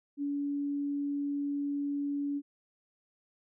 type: tone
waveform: sine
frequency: 285.1 Hz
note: C#4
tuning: 49 cents sharp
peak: -30 dBFS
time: 0.17-2.42 s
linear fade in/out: 50 ms
effects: none